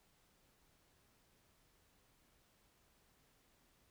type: silence
effects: pink hiss -73 dBFS RMS until 3.9 s